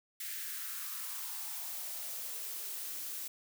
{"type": "noise with high-pass filter sweep", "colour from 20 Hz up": "blue", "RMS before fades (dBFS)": -41, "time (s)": [0.2, 3.28], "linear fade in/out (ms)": 5, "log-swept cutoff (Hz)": [1900, 250], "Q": 3.1, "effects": []}